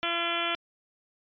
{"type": "harmonic tone", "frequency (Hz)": 340.3, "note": "F4", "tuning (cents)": -45, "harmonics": [1, 2, 3, 4, 5, 6, 7, 8, 9, 10], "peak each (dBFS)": [-38, -35, -39, -33, -39, -39, -34, -38, -34, -37], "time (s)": [0.03, 0.55], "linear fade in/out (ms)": 0, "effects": ["resampled to 11025 Hz"]}